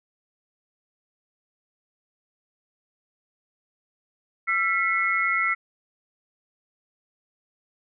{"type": "tone cluster", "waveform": "sine", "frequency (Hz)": [1349, 1982, 2171], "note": ["E6", "B6", "C#7"], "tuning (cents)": [40, 6, -37], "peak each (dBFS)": -25, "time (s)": [4.47, 5.55], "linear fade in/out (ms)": 20, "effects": []}